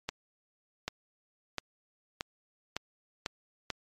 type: accelerating click train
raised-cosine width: 0.2 ms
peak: -15 dBFS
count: 7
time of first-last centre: 0.09-3.703 s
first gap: 790 ms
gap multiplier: 0.89
effects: MP3 64 kbps